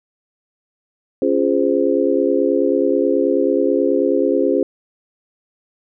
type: chord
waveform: sine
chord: Db major seventh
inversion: none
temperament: just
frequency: 277.2 / 346.5 / 415.8 / 519.7 Hz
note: Db4 / F4 / Ab4 / C5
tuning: 0 / -14 / +2 / -12 cents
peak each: -19 dBFS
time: 1.22-4.63 s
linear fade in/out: 2 ms
effects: none